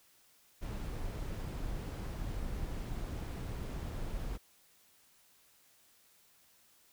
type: noise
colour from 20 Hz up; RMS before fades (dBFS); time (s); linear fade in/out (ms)
brown; -39; 0.61-4.38; 20
effects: white hiss -66 dBFS RMS until 6.92 s